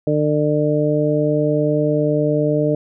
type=harmonic tone; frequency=149.9 Hz; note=D3; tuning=36 cents sharp; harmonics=1 / 2 / 3 / 4; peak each=-20 / -20 / -20 / -20 dBFS; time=0.07-2.75 s; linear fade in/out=2 ms; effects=none